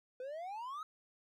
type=exponential sweep; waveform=triangle; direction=up; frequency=493.9 to 1300 Hz; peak=-39 dBFS; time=0.2-0.83 s; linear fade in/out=2 ms; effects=none